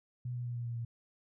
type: tone with pitch steps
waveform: sine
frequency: 123.47 / 122.12 / 120.79 / 119.47 / 118.17 / 116.88 Hz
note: B2 / B2 / B2 / A#2 / A#2 / A#2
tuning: 0 / -19 / -38 / +43 / +24 / +5 cents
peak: -35 dBFS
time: 0.25-0.85 s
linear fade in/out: 5 ms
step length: 100 ms
effects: none